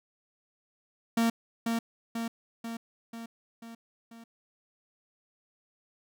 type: tone with echo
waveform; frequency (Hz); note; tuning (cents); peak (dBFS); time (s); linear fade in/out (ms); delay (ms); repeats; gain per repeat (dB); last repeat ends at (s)
45% pulse; 229.9; A#3; -24; -23; 1.17-1.3; 5; 490; 6; -4; 4.24
effects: none